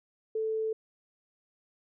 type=tone; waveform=sine; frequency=440 Hz; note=A4; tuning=in tune; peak=-28 dBFS; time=0.35-0.73 s; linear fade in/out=5 ms; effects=none